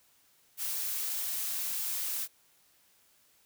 blue noise, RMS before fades -34 dBFS, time 0.57-2.28 s, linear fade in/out 50 ms, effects white hiss -66 dBFS RMS until 3.45 s

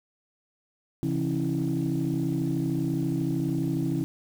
sine tone cluster, 136.3 / 168.8 / 272.5 / 326.5 Hz, C#3 / E3 / C#4 / E4, -29 / +41 / -29 / -17 cents, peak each -29 dBFS, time 1.03-4.04 s, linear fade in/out 0 ms, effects tanh soft clip ceiling -18 dBFS + 8-bit

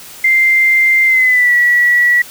sine tone with pitch glide, 2091 to 1939.7 Hz, C7 to B6, -2 to -32 cents, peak -7 dBFS, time 0.24-2.22 s, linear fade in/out 5 ms, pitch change -130 cents, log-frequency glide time 1.06-1.54 s, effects white hiss -34 dBFS RMS until 2.3 s

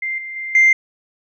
sine tone with level steps, 2093 Hz, C7, in tune, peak -20 / -27 / -24 / -7 dBFS, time 0.02-0.73 s, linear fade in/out 5 ms, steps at 0.18 / 0.36 / 0.55 s, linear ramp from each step 2 ms, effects tanh soft clip ceiling -5 dBFS

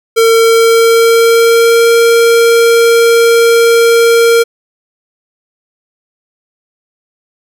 square tone with pitch glide, 455.1 to 463.9 Hz, A#4 to A#4, -42 to -8 cents, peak -5 dBFS, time 0.16-4.44 s, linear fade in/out 20 ms, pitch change +34 cents, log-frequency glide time 0.36-1.91 s, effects none

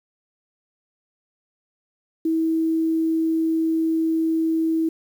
sine tone with quantisation, 323.4 Hz, E4, 33 cents flat, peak -18 dBFS, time 2.25-4.89 s, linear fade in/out 5 ms, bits 8, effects none

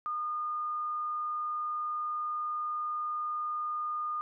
sine tone, 1220 Hz, D#6, 34 cents flat, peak -31 dBFS, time 0.06-4.21 s, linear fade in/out 0 ms, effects none

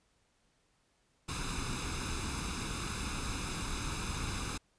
pink noise with comb filter, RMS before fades -37 dBFS, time 1.28-4.58 s, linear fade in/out 10 ms, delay 0.79 ms, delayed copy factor +0.7, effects pink hiss -73 dBFS RMS until 4.78 s + resampled to 22050 Hz

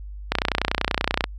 click train, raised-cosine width 0.3 ms, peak -3 dBFS, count 29, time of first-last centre 0.32-1.241 s, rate 30.4 Hz, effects added 50 Hz sine -33 dBFS peak until 1.38 s

